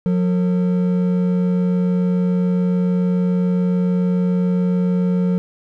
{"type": "tone pair together", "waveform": "triangle", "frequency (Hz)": [180, 453], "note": ["F#3", "A#4"], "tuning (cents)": [-47, -50], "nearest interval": "octave + major third", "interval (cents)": 1597, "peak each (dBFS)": [-13, -24], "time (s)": [0.06, 5.38], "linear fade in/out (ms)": 0, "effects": []}